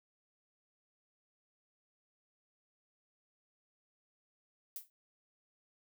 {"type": "noise with exponential decay", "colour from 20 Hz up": "violet", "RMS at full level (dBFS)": -39, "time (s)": [4.76, 4.9], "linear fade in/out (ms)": 1, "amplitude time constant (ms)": 29, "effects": []}